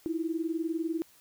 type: tone pair together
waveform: sine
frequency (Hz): 320 / 340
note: D#4 / F4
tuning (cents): +49 / -46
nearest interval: minor second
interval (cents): 105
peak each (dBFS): -31 / -33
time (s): 0.06-1.02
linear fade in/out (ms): 0
effects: white hiss -60 dBFS RMS until 1.2 s